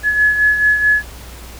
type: beating tone pair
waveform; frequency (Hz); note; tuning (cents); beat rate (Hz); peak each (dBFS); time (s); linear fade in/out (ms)
sine; 1700 / 1704.6; G#6 / G#6; +40 / +45; 4.6; -11 / -19; 0.03-1.03; 50
effects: added 60 Hz sine -34 dBFS peak until 1.59 s + pink hiss -37 dBFS RMS until 1.59 s